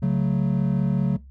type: chord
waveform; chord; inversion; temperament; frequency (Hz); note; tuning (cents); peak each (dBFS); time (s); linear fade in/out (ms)
triangle; F# minor; second; equal with one note detuned; 139.88 / 185 / 220; C#3 / F#3 / A3; +16 / 0 / 0; -20 / -20 / -26; 0.02-1.17; 10
effects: noise-tail reverb RT60 0.2 s tail -20 dB re dry + added 67 Hz sine -42 dBFS peak until 1.3 s